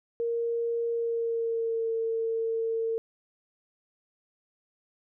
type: tone with pitch glide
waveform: sine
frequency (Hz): 466.2 to 452.9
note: A#4 to A#4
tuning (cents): 0 to -50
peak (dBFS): -26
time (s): 0.2-2.98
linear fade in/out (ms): 0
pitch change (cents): -50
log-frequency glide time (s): 0.89-1.92
effects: none